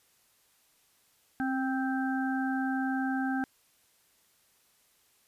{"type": "harmonic tone with a mistuned harmonic", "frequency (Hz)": 261.6, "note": "C4", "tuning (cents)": 0, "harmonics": [1, 3, 5, 6], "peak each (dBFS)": [-29, -35, -46, -36], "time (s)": [1.4, 3.44], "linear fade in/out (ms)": 0, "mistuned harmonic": 1, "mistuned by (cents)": 21, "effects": ["white hiss -67 dBFS RMS until 5.27 s", "resampled to 32000 Hz"]}